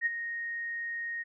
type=tone with ADSR envelope; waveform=sine; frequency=1864 Hz; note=A#6; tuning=1 cent flat; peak=-23 dBFS; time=0.01-1.24 s; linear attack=49 ms; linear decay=23 ms; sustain=-10 dB; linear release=25 ms; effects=none